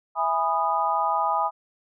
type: chord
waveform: sine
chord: E major seventh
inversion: none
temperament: just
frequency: 659.3 / 824.1 / 988.9 / 1236.1 Hz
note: E5 / G#5 / B5 / D#6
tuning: 0 / -14 / +2 / -12 cents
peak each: -30 / -25 / -26 / -26 dBFS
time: 0.15-1.51 s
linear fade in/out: 50 ms
effects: none